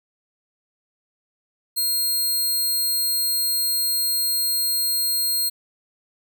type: tone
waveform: 10% pulse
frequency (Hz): 4200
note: C8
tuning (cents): +6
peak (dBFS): -13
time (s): 1.76-5.5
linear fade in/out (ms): 20
effects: none